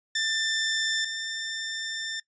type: tone pair in turn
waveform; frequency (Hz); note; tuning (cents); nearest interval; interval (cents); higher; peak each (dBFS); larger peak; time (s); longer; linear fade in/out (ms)
15% pulse; 1781 / 1790.9; A6 / A6; +21 / +30; unison; 9; second; -18 / -24; first; 0.15-1.05 / 1.05-2.2; second; 5
effects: noise-tail reverb RT60 0.1 s tail -22 dB re dry + resampled to 16000 Hz